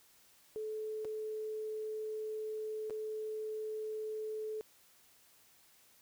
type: tone with dropouts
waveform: sine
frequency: 432.8 Hz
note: A4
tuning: 29 cents flat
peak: -37 dBFS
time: 0.56-4.61 s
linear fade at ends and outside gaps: 0 ms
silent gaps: 1.047-1.052 / 2.898-2.906 s
effects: white hiss -65 dBFS RMS until 6.01 s